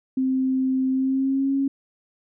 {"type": "tone with pitch glide", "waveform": "sine", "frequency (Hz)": [261.6, 273.8], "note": ["C4", "C#4"], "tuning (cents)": [0, -21], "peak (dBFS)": -19, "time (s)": [0.17, 1.68], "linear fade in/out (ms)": 5, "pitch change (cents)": 79, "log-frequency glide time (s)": [0.9, 1.54], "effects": []}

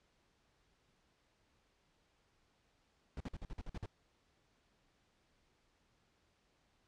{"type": "noise bursts", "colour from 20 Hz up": "brown", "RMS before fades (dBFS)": -43, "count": 9, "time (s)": [3.17, 3.86], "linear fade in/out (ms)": 2, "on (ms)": 34, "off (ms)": 48, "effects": ["pink hiss -75 dBFS RMS until 6.87 s", "low-pass 6000 Hz 12 dB/octave"]}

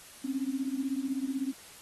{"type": "beating tone pair", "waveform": "sine", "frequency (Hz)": [261.6, 277.6], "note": ["C4", "C#4"], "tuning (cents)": [0, 3], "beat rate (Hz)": 16, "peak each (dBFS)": [-32, -33], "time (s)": [0.24, 1.53], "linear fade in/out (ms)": 10, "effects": ["white hiss -51 dBFS RMS until 1.81 s", "AAC 32 kbps"]}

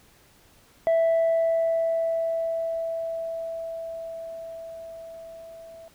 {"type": "tone with level ramp", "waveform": "sine", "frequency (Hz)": 659.3, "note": "E5", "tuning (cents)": 0, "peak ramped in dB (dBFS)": [-15, -42], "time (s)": [0.87, 5.88], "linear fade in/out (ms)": 0, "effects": ["tanh soft clip ceiling -17 dBFS", "pink hiss -57 dBFS RMS until 5.94 s"]}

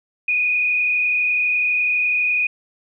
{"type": "tone with frequency modulation", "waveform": "sine", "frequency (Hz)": 2472, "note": "D#7", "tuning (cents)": -12, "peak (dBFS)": -16, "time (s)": [0.28, 2.47], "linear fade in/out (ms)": 5, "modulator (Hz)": 32, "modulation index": 1.3, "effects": []}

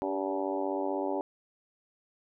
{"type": "harmonic tone with a mistuned harmonic", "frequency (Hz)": 95.9, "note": "G2", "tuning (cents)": -37, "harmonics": [3, 4, 5, 6, 7, 8, 9, 10], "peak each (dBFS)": [-35, -34, -43, -35, -42, -40, -38, -44], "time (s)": [0.02, 1.21], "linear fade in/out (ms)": 0, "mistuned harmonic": 4, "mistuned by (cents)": 21, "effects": []}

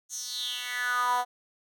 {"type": "tone with high-pass filter sweep", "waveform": "10% pulse", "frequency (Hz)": 246.9, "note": "B3", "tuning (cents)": 0, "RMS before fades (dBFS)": -30, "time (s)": [0.09, 1.25], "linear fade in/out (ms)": 50, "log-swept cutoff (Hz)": [6900, 760], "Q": 5.4, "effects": []}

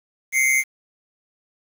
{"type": "tone pair together", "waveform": "square", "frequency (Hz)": [2093, 2225], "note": ["C7", "C#7"], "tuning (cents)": [0, 6], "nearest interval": "minor second", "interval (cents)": 106, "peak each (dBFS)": [-18, -22], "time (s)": [0.32, 0.64], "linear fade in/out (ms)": 50, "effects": ["7-bit"]}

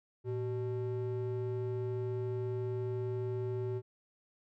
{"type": "ring-modulated tone", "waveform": "triangle", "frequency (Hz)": 246.9, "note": "B3", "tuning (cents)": 0, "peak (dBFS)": -28, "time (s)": [0.24, 3.82], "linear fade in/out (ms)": 50, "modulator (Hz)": 133, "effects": []}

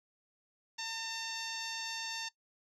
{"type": "tone with low-pass filter", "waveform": "10% pulse", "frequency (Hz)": 904, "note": "A5", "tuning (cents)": 47, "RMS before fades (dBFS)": -40, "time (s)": [0.78, 2.29], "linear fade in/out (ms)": 10, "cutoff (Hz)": 6400, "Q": 2.2, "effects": ["noise-tail reverb RT60 0.1 s tail -21 dB re dry"]}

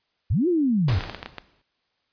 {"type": "linear two-way sweep", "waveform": "sine", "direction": "up then down", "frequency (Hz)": [63, 370, 75.9], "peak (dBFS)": -18, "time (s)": [0.3, 0.99], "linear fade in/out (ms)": 10, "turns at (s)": 0.48}
{"type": "noise with exponential decay", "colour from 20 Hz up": "pink", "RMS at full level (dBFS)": -27, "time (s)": [0.88, 1.62], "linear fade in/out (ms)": 5, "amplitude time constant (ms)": 160}
{"type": "clicks", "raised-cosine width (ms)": 0.3, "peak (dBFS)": -16, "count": 7, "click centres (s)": [1.008, 1.038, 1.097, 1.147, 1.229, 1.26, 1.383]}
{"effects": ["white hiss -72 dBFS RMS until 2.12 s", "resampled to 11025 Hz"]}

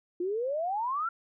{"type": "exponential sweep", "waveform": "sine", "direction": "up", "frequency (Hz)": [342.1, 1396.9], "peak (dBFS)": -28, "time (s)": [0.2, 1.09], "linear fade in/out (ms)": 5, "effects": []}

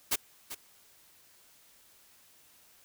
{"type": "noise with echo", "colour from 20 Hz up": "white", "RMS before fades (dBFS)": -28, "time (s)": [0.11, 0.16], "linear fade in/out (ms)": 10, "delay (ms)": 390, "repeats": 1, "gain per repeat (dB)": -12, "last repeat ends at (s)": 0.55, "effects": ["white hiss -61 dBFS RMS until 2.84 s"]}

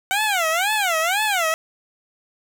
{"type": "tone with vibrato", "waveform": "15% pulse", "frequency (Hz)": 743, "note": "F#5", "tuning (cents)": 7, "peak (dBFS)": -12, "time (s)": [0.11, 1.54], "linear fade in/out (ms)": 0, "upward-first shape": "sine", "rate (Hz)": 2, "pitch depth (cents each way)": 270, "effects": []}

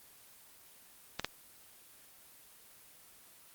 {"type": "clicks", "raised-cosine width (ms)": 0.2, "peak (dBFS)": -15, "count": 2, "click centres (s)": [1.196, 1.246], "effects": ["white hiss -58 dBFS RMS until 3.54 s", "Opus 24 kbps"]}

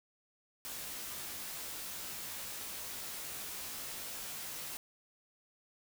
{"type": "noise with comb filter", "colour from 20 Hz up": "white", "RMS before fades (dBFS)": -43, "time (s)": [0.65, 4.77], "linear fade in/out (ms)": 0, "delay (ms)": 17, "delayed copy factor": -0.75, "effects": []}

